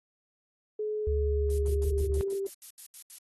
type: tone with pitch glide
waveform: sine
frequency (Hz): 425.8 to 392.7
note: G#4 to G4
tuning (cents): +43 to +3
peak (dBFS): -29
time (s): 0.79-2.47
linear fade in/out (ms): 5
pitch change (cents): -140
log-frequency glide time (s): 1.1-2.16
type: tone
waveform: sine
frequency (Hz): 72.1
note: D2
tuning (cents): -31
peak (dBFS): -26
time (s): 1.07-2.21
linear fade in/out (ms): 0
type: noise bursts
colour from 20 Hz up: violet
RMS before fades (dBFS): -42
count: 11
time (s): 1.5-3.184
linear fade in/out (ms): 0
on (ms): 84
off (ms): 76
effects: AAC 32 kbps